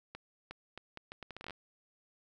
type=accelerating click train; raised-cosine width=0.3 ms; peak=-28 dBFS; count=14; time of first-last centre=0.15-1.507 s; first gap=360 ms; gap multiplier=0.74; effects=none